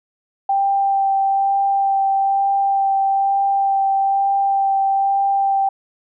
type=tone with vibrato; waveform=sine; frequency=786 Hz; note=G5; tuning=4 cents sharp; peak=-14 dBFS; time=0.49-5.69 s; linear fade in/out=5 ms; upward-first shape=sine; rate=1.1 Hz; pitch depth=10 cents each way; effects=none